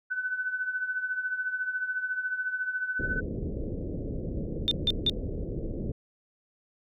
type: tone with tremolo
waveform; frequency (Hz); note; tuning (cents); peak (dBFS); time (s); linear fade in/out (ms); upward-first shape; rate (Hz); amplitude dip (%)
sine; 1506; F#6; +30; -25; 0.1-3.21; 20; triangle; 14; 75
type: low-pass noise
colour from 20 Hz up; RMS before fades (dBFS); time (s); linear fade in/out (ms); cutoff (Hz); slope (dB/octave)
pink; -33; 2.99-5.92; 5; 530; 48
type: tone bursts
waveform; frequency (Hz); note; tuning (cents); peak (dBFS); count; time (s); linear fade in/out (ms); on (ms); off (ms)
sine; 3600; A7; +39; -21; 3; 4.68-5.096; 0; 32; 160
effects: none